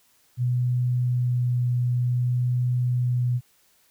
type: tone with vibrato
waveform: sine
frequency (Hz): 123.47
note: B2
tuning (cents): 0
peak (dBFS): -20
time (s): 0.37-3.41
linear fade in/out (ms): 50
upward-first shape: sine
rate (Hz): 0.54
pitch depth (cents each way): 8
effects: white hiss -62 dBFS RMS until 3.9 s